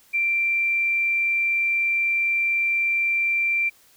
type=tone; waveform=sine; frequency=2357 Hz; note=D7; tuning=6 cents sharp; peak=-19 dBFS; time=0.13-3.7 s; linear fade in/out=20 ms; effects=white hiss -56 dBFS RMS until 3.96 s